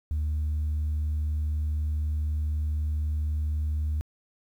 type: tone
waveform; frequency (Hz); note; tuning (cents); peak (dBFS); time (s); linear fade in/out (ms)
sine; 76; D#2; -40; -23; 0.11-4.01; 0
effects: tanh soft clip ceiling -23 dBFS + 10-bit